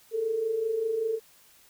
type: tone pair together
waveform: sine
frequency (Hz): 424 / 449.2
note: G#4 / A4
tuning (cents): +36 / +36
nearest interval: minor second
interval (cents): 100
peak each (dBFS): -34 / -26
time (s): 0.11-1.2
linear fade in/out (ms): 50
effects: white hiss -58 dBFS RMS until 1.69 s